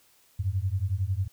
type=beating tone pair; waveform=sine; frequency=90.2 / 101.2 Hz; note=F#2 / G#2; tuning=-44 / -44 cents; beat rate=11 Hz; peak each=-28 dBFS; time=0.39-1.28 s; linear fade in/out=10 ms; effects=white hiss -62 dBFS RMS until 1.32 s